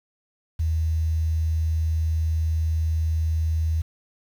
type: tone with quantisation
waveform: sine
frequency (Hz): 80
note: D#2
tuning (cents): +49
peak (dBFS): -20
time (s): 0.59-3.82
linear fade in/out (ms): 10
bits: 8
effects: none